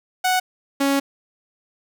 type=tone pair in turn; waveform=sawtooth; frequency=740 / 277.2 Hz; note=F#5 / C#4; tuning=0 / 0 cents; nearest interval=octave + perfect fourth; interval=1700 cents; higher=first; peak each=-13 / -13 dBFS; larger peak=neither; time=0.24-0.4 / 0.8-1 s; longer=second; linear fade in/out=10 ms; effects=8-bit